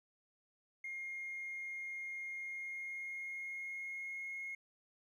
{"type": "tone with pitch glide", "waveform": "triangle", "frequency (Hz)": [2132, 2157], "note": ["C7", "C#7"], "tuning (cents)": [32, -48], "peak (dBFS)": -38, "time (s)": [0.84, 4.55], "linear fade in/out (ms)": 5, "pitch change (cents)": 20, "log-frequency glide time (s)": [2.36, 4.29], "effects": ["tanh soft clip ceiling -38 dBFS"]}